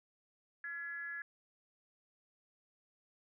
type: tone with frequency modulation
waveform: sine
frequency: 1693 Hz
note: G#6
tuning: 33 cents sharp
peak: -40 dBFS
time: 0.64-1.22 s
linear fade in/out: 2 ms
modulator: 316 Hz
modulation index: 0.48
effects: none